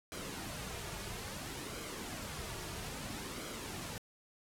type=noise with flanger; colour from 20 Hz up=pink; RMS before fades=-43 dBFS; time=0.12-3.98 s; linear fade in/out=0 ms; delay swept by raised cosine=1.1 to 3.9 ms; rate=0.6 Hz; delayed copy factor=-0.5; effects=low-pass 12000 Hz 12 dB/octave